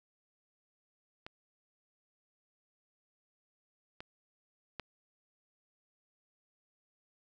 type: clicks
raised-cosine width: 0.3 ms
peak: -28 / -28 / -23 dBFS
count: 3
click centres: 1.265 / 4.005 / 4.797 s
effects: none